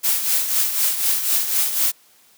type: noise with tremolo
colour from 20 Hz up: blue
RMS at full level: -17 dBFS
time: 0.03-1.92 s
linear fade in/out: 20 ms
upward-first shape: triangle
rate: 4 Hz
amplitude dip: 65%
effects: white hiss -54 dBFS RMS until 2.37 s + high-pass 150 Hz 12 dB/octave